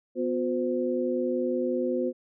sine tone cluster, 248.9 / 359.6 / 514 Hz, B3 / F#4 / C5, +14 / -49 / -31 cents, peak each -29 dBFS, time 0.15-2.13 s, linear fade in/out 50 ms, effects none

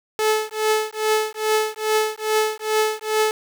sawtooth tone with tremolo, 432.7 Hz, A4, 29 cents flat, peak -11 dBFS, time 0.19-3.31 s, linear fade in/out 0 ms, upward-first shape triangle, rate 2.4 Hz, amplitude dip 100%, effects 7-bit

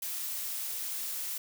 blue noise, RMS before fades -36 dBFS, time 0.02-1.38 s, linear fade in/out 5 ms, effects none

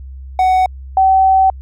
triangle / sine tone pair in turn, 746 / 764.8 Hz, F#5 / G5, +14 / -43 cents, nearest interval unison, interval 43 cents, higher second, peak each -7 dBFS, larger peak neither, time 0.39-0.66 / 0.97-1.5 s, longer second, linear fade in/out 2 ms, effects added 66 Hz sine -28 dBFS peak until 1.61 s

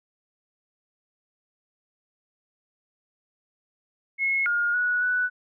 sine tone with pitch steps, 2174 / 1422 / 1466 / 1485 Hz, C#7 / F6 / F#6 / F#6, -34 / +31 / -16 / +6 cents, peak -21 dBFS, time 4.18-5.3 s, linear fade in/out 50 ms, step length 280 ms, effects none

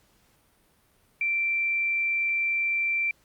sine tone, 2349 Hz, D7, in tune, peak -23 dBFS, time 1.21-3.11 s, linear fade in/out 2 ms, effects pink hiss -64 dBFS RMS until 3.24 s + Opus 48 kbps

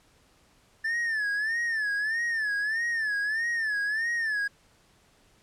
triangle tone with vibrato, 1760 Hz, A6, in tune, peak -24 dBFS, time 0.84-4.48 s, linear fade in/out 10 ms, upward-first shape sine, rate 1.6 Hz, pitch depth 120 cents each way, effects pink hiss -62 dBFS RMS until 5.42 s + low-pass 10000 Hz 12 dB/octave

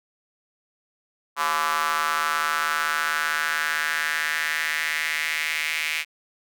square tone with high-pass filter sweep, 77.78 Hz, D#2, in tune, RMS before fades -25 dBFS, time 1.36-6.05 s, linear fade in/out 50 ms, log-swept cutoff 1100 to 2300 Hz, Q 3.9, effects none

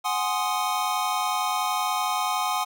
square chord, Ab dominant seventh, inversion third, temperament equal, 740 / 830.6 / 1046.5 / 1244.5 Hz, Gb5 / Ab5 / C6 / Eb6, 0 / 0 / 0 / 0 cents, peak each -30 dBFS, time 0.04-2.65 s, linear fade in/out 20 ms, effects none

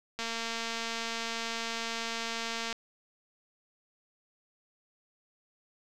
click train, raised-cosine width 0.2 ms, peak -18 dBFS, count 582, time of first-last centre 0.19-2.727 s, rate 229 Hz, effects none

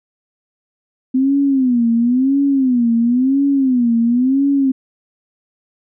sine tone with vibrato, 254.4 Hz, C4, 48 cents flat, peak -11 dBFS, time 1.14-4.72 s, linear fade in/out 10 ms, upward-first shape sine, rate 0.97 Hz, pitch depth 170 cents each way, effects none

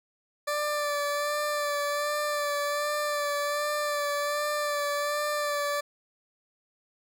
20% pulse tone with vibrato, 586 Hz, D5, 4 cents flat, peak -22 dBFS, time 0.47-5.81 s, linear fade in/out 10 ms, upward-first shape sine, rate 1.3 Hz, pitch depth 24 cents each way, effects none

